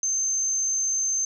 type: tone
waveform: sine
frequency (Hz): 6272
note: G8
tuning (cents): 0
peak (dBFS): -22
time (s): 0.03-1.25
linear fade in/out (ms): 2
effects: none